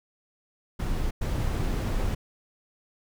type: noise bursts at uneven times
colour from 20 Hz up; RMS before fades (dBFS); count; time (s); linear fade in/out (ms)
brown; -27; 2; 0.79-1.11 / 1.21-2.15; 10
effects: none